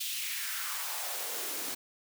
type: noise with high-pass filter sweep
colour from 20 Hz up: white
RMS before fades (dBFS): -36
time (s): 0-1.75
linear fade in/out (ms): 10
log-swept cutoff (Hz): 3400 to 240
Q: 2.1
effects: none